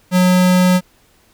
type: tone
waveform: square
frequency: 182.1 Hz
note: F#3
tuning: 27 cents flat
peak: -10 dBFS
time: 0.11-0.81 s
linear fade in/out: 50 ms
effects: pink hiss -54 dBFS RMS until 1.33 s